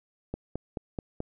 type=click train; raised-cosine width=2 ms; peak=-19 dBFS; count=5; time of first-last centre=0.34-1.204 s; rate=4.63 Hz; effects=none